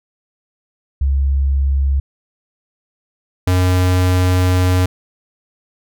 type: tone pair in turn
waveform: sine / square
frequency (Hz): 68.5 / 91.27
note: C#2 / F#2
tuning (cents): -20 / -23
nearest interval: perfect fourth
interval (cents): 497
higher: second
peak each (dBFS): -12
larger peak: neither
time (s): 1.01-2 / 3.47-4.86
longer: second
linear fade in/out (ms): 5
effects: none